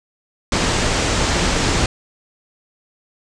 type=low-pass noise; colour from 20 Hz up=pink; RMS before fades=-18 dBFS; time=0.52-1.86 s; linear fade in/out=2 ms; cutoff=8200 Hz; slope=48 dB/octave; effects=none